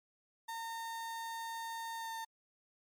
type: tone with pitch glide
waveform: 35% pulse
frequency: 913 to 904.6 Hz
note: A#5 to A5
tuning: -36 to +48 cents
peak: -38 dBFS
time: 0.48-2.25 s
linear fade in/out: 10 ms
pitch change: -16 cents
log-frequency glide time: 1.97-2.11 s
effects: MP3 96 kbps